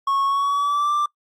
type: tone with pitch glide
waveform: triangle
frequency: 1100 to 1179 Hz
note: C#6 to D6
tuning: -14 to +6 cents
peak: -16 dBFS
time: 0.07-1.06 s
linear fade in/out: 5 ms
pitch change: +120 cents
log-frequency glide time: 0.25-0.93 s
effects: noise-tail reverb RT60 0.1 s tail -22 dB re dry + Opus 48 kbps